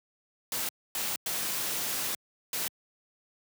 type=noise bursts at uneven times; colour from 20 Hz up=white; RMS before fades=-32 dBFS; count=4; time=0.52-0.69 / 0.95-1.16 / 1.26-2.15 / 2.53-2.68 s; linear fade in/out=2 ms; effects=high-pass 100 Hz 12 dB/octave